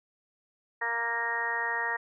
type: harmonic tone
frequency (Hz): 233.1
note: A#3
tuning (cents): 0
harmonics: 2 / 3 / 4 / 5 / 6 / 7 / 8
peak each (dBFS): -41 / -41 / -34 / -40 / -41 / -38 / -30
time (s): 0.81-1.97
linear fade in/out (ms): 10
effects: none